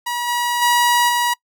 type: tone with level steps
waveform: sawtooth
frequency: 963 Hz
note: B5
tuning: 44 cents flat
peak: -17 / -14 / -9 / -12 dBFS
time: 0.06-1.34 s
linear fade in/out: 10 ms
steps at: 0.27 / 0.61 / 1.08 s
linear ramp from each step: 20 ms
effects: noise-tail reverb RT60 0.1 s tail -25 dB re dry